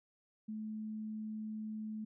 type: tone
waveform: sine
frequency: 216.2 Hz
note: A3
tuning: 30 cents flat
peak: -39 dBFS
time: 0.48-2.05 s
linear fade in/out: 10 ms
effects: none